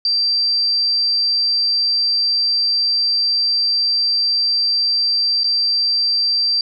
sine tone with dropouts, 4698 Hz, D8, in tune, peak -14 dBFS, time 0.05-6.61 s, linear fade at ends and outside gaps 2 ms, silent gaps 5.435-5.442 s, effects none

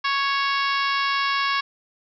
harmonic tone with a mistuned harmonic, 554.4 Hz, C#5, in tune, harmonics 2 / 3 / 4 / 5 / 6 / 7 / 8 / 9 / 10, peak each -23 / -27 / -29 / -31 / -33 / -34 / -35 / -36 / -37 dBFS, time 0.04-1.61 s, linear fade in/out 10 ms, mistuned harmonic 10, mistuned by -39 cents, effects none

